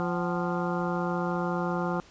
harmonic tone with a mistuned harmonic, 174.61 Hz, F3, in tune, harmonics 1 / 2 / 3 / 4 / 5 / 6 / 7 / 8, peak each -30 / -33 / -35 / -36 / -37 / -38 / -38 / -39 dBFS, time 0-2 s, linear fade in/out 0 ms, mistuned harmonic 4, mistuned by +110 cents, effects pink hiss -54 dBFS RMS until 2.1 s + resampled to 16000 Hz

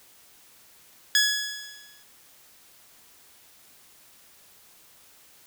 15% pulse tone with exponential decay, 1685 Hz, G#6, 25 cents sharp, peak -10 dBFS, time 1.15-2.03 s, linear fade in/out 1 ms, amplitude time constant 190 ms, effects white hiss -55 dBFS RMS until 5.46 s

